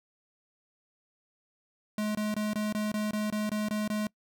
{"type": "tone bursts", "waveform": "square", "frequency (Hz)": 212, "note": "G#3", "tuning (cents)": 36, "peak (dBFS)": -29, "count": 11, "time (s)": [1.98, 4.07], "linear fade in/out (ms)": 2, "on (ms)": 170, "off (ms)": 22, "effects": ["noise-tail reverb RT60 0.1 s tail -24 dB re dry"]}